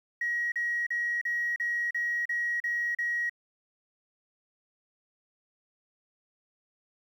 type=tone bursts; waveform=sine; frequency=1900 Hz; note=A#6; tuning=33 cents sharp; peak=-26 dBFS; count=9; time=0.21-3.296 s; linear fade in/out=5 ms; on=310 ms; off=37 ms; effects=tanh soft clip ceiling -22 dBFS + 10-bit